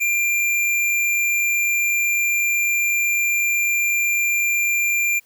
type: tone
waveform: square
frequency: 2382 Hz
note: D7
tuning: 24 cents sharp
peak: -18 dBFS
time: 0-5.2 s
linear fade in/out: 20 ms
effects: white hiss -58 dBFS RMS until 5.25 s